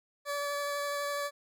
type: tone with vibrato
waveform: 20% pulse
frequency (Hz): 574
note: D5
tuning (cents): -40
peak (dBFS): -27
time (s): 0.25-1.31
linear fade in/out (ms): 50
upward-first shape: triangle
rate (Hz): 12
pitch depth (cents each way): 12
effects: none